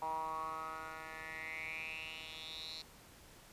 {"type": "tone with band-pass filter sweep", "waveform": "10% pulse", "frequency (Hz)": 159, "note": "D#3", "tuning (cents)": 38, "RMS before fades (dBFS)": -44, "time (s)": [0.02, 2.82], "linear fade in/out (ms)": 2, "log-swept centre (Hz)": [900, 4300], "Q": 7.5, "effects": ["pink hiss -59 dBFS RMS until 3.52 s", "resampled to 32000 Hz"]}